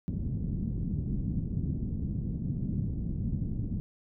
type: low-pass noise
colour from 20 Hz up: white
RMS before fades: -32 dBFS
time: 0.08-3.8 s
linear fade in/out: 0 ms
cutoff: 210 Hz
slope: 24 dB/octave
effects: none